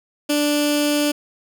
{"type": "tone with notch filter", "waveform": "15% pulse", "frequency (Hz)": 293.7, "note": "D4", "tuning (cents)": 0, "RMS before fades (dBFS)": -19, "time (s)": [0.29, 1.12], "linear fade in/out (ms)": 10, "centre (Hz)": 1000, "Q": 0.73, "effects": []}